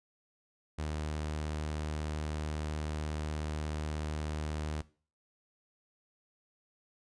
sawtooth tone, 76.4 Hz, D#2, 31 cents flat, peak -30 dBFS, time 0.78-4.82 s, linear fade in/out 10 ms, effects noise-tail reverb RT60 0.4 s tail -19 dB re dry + resampled to 22050 Hz

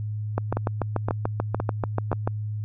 two click trains, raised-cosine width 1 ms, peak -10 / -11 dBFS, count 14 / 4, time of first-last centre 0.38-2.275 / 0.57-2.116 s, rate 6.86 / 1.94 Hz, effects added 106 Hz sine -27 dBFS peak until 2.64 s

